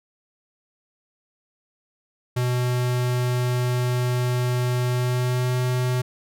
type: tone with pitch glide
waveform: square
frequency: 124.1 to 125.69 Hz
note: B2 to B2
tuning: +9 to +31 cents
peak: -21 dBFS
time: 2.36-6.02 s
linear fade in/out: 10 ms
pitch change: +22 cents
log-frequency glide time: 4.9-5.57 s
effects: none